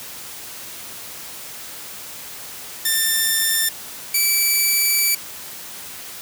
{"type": "tone pair in turn", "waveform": "5% pulse", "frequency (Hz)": [1791, 2311], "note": ["A6", "D7"], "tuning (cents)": [30, -28], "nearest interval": "major third", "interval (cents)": 442, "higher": "second", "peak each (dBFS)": -6, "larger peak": "neither", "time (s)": [[2.85, 3.69], [4.14, 5.15]], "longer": "second", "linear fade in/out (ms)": 5, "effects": ["white hiss -35 dBFS RMS until 6.21 s", "high-pass 60 Hz 12 dB/octave"]}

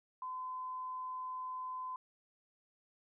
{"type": "tone", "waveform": "sine", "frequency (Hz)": 1021, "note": "C6", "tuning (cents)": -43, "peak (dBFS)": -39, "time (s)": [0.22, 1.96], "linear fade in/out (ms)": 2, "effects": []}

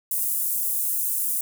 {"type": "high-pass noise", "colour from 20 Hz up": "pink", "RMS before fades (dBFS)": -25, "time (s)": [0.11, 1.41], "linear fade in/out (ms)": 2, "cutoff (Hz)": 9900, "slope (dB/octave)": 24, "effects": []}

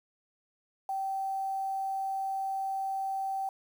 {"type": "tone with quantisation", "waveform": "sine", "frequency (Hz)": 775, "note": "G5", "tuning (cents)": -20, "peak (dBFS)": -30, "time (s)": [0.89, 3.49], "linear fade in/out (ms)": 2, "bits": 9, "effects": []}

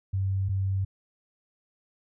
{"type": "tone pair in turn", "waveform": "sine", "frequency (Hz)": [96.4, 96.4], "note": ["G2", "G2"], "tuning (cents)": [-28, -28], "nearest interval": "unison", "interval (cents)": 0, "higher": "neither", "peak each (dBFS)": -24, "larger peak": "neither", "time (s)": [[0.13, 0.49], [0.49, 0.85]], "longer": "neither", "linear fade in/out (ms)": 10, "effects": []}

